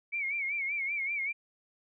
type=tone with vibrato; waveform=sine; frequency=2250 Hz; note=C#7; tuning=25 cents sharp; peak=-30 dBFS; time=0.12-1.33 s; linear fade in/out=20 ms; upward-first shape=sine; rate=5.2 Hz; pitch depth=97 cents each way; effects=none